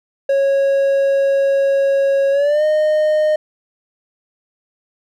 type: tone with pitch glide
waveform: triangle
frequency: 550 to 613.8 Hz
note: C#5 to D#5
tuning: -14 to -24 cents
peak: -10 dBFS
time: 0.29-3.36 s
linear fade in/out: 5 ms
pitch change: +190 cents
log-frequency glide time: 2.31-2.64 s
effects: none